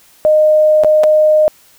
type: tone with dropouts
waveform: sine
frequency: 615 Hz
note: D#5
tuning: 20 cents flat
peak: -6 dBFS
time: 0.25-1.48 s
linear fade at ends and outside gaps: 0 ms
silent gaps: 0.836-0.846 / 1.035-1.039 s
effects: white hiss -47 dBFS RMS until 1.78 s